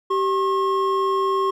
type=tone pair together; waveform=triangle; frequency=387.1 / 1078 Hz; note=G4 / C#6; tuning=-22 / -49 cents; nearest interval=octave + tritone; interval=1773 cents; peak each=-19 dBFS; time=0.1-1.51 s; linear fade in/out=10 ms; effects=none